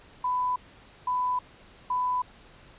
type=tone bursts; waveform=sine; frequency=998 Hz; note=B5; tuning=18 cents sharp; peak=-24 dBFS; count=3; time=0.24-2.22 s; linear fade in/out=5 ms; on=320 ms; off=510 ms; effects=pink hiss -53 dBFS RMS until 2.78 s + resampled to 8000 Hz